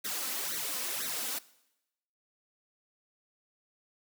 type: noise with flanger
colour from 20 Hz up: white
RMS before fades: -35 dBFS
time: 0.04-1.39 s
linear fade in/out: 10 ms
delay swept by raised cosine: 0.49 to 3.99 ms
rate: 2 Hz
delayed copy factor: +0.9
effects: noise-tail reverb RT60 0.9 s tail -20 dB re dry + high-pass 200 Hz 12 dB/octave